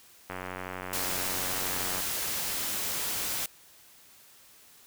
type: click train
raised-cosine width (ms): 0.5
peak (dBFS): -21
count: 158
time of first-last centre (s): 0.3-2.003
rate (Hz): 92.2
type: noise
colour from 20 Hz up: white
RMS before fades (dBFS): -32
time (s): 0.93-3.46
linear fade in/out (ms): 2
effects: white hiss -56 dBFS RMS until 4.86 s